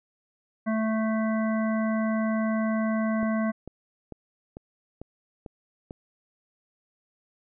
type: harmonic tone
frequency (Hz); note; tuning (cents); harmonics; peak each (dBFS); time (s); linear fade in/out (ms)
220; A3; 0; 1 / 3 / 5 / 7 / 9; -24 / -31 / -36 / -39 / -40; 0.66-3.52; 20
type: click train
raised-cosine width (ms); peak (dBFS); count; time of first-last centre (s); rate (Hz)
2; -25; 7; 3.23-5.909; 2.24
effects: none